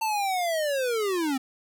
square linear sweep, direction down, 900 to 254.5 Hz, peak -25 dBFS, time 0.01-1.38 s, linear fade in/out 10 ms, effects none

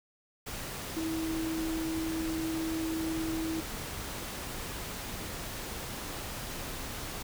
sine tone in noise, 322.5 Hz, E4, 38 cents flat, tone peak -31 dBFS, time 0.96-3.61 s, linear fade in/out 10 ms, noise pink, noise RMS -39 dBFS, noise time 0.46-7.23 s, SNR +5 dB, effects none

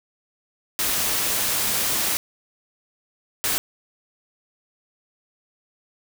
white noise bursts at uneven times, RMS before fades -23 dBFS, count 2, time 0.79-2.17 / 3.44-3.58 s, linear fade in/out 0 ms, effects none

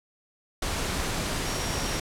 sine tone in noise, 5610 Hz, F8, 7 cents sharp, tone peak -38 dBFS, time 1.46-1.99 s, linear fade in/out 5 ms, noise pink, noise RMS -29 dBFS, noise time 0.62-2 s, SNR -12 dB, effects low-pass 10000 Hz 12 dB/octave

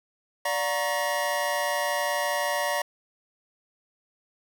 square tone cluster, 584 / 716 / 937 / 1104 / 1897 Hz, D5 / F5 / A#5 / C#6 / A#6, -10 / +43 / +9 / -7 / +30 cents, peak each -30 / -33 / -32 / -36 / -32 dBFS, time 0.45-2.82 s, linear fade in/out 5 ms, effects none

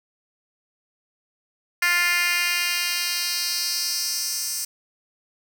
10% pulse tone with high-pass filter sweep, 350.4 Hz, F4, 6 cents sharp, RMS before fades -24 dBFS, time 1.82-4.65 s, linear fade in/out 5 ms, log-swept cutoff 1900 to 7000 Hz, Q 2, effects none

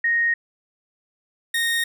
sine / 30% pulse tone pair in turn, 1864.7 / 1854.8 Hz, A#6 / A#6, 0 / -9 cents, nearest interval unison, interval 9 cents, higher first, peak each -17 dBFS, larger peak neither, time 0.04-0.34 / 1.54-1.84 s, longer neither, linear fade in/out 5 ms, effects none

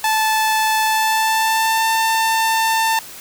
sawtooth tone with pitch glide, 874 to 894.9 Hz, A5 to A5, -12 to +29 cents, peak -11 dBFS, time 0.04-2.99 s, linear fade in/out 2 ms, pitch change +41 cents, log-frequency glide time 0.85-1.88 s, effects white hiss -36 dBFS RMS until 3.2 s

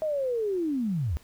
sine linear sweep, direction down, 638 to 62.4 Hz, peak -25 dBFS, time 0.02-1.17 s, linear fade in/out 0 ms, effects pink hiss -57 dBFS RMS until 1.23 s

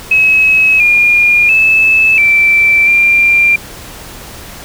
sine tone with pitch steps, 2566 / 2419 / 2614 / 2336 / 2380 Hz, E7 / D#7 / E7 / D7 / D7, -47 / -49 / -15 / -10 / +22 cents, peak -5 dBFS, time 0.11-3.56 s, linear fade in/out 5 ms, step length 690 ms, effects pink hiss -30 dBFS RMS until 4.64 s

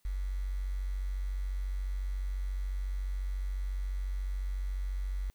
sine tone with quantisation, 47.07 Hz, F#1, 30 cents sharp, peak -31 dBFS, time 0.05-5.3 s, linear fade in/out 0 ms, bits 9, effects white hiss -73 dBFS RMS until 5.34 s

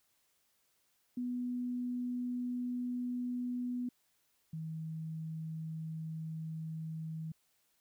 sine tone pair in turn, 246.6 / 159.62 Hz, B3 / D#3, -2 / +45 cents, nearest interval minor sixth, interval 753 cents, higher first, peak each -34 / -38 dBFS, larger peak first, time 1.17-3.89 / 4.53-7.32 s, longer second, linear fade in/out 5 ms, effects white hiss -75 dBFS RMS until 7.8 s

